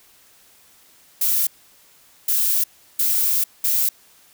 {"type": "noise bursts at uneven times", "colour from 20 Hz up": "violet", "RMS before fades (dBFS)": -19, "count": 4, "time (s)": [[1.21, 1.47], [2.28, 2.64], [2.99, 3.44], [3.64, 3.89]], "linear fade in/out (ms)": 5, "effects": ["white hiss -53 dBFS RMS until 4.33 s"]}